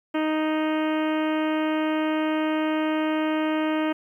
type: harmonic tone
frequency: 311.1 Hz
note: D#4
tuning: in tune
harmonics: 1 / 2 / 3 / 4 / 5 / 6 / 7 / 8 / 9 / 10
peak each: -23 / -29 / -33 / -35 / -37 / -39 / -40 / -41 / -42 / -43 dBFS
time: 0.14-3.93 s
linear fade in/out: 10 ms
effects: 10-bit